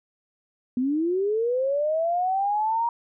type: linear sweep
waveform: sine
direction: up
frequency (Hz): 242 to 948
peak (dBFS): -21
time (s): 0.77-2.89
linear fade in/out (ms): 2
effects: none